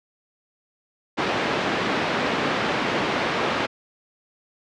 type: band-pass noise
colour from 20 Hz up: pink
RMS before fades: -24 dBFS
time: 1.17-3.67 s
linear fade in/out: 20 ms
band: 230 to 3000 Hz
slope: 12 dB/octave
effects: low-pass 6000 Hz 12 dB/octave